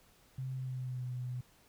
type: tone with pitch glide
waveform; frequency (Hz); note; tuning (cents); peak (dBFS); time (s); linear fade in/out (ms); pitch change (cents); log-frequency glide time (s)
sine; 130.81 to 124.97; C3 to B2; 0 to +21; -36; 0.38-1.41; 5; -79; 0.53-1.09
effects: pink hiss -65 dBFS RMS until 1.68 s